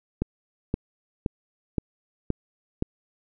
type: click train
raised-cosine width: 3 ms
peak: -11 dBFS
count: 6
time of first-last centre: 0.22-2.824 s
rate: 1.92 Hz
effects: none